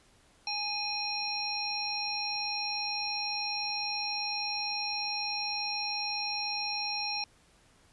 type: harmonic tone with a mistuned harmonic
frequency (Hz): 830.6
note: G#5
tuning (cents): 0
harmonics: 1 / 3 / 5 / 7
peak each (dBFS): -38 / -37 / -37 / -35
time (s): 0.47-7.24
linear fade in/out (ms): 2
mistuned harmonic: 7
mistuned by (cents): -80
effects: pink hiss -63 dBFS RMS until 7.92 s + resampled to 24000 Hz